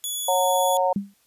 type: tone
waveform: 5% pulse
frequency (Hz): 3401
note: G#7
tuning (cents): +40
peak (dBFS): -18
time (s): 0.04-0.77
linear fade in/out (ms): 0
type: harmonic tone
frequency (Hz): 183.4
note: F#3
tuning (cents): -15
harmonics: 3 / 4 / 5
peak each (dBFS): -22 / -23 / -23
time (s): 0.28-0.93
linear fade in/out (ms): 5
type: tone with exponential decay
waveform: sine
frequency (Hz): 199.3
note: G3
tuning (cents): +29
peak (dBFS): -18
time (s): 0.96-1.14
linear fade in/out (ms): 2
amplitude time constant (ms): 38
effects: white hiss -63 dBFS RMS until 1.26 s + resampled to 32000 Hz